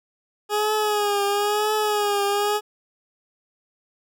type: tone with vibrato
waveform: 20% pulse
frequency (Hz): 415.3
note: G#4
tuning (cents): 0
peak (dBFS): -15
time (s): 0.49-2.61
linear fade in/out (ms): 50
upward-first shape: triangle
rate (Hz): 1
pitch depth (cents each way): 61
effects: none